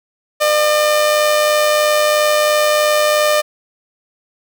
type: tone with amplitude modulation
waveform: sawtooth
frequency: 602 Hz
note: D5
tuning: 43 cents sharp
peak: -6 dBFS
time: 0.4-3.42 s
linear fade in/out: 20 ms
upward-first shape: sine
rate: 103 Hz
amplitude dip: 35%
effects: none